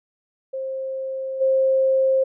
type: tone with level steps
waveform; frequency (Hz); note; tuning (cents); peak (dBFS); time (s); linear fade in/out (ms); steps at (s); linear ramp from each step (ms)
sine; 530; C5; +22; -25 / -15; 0.53-2.24; 10; 1.4; 20
effects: none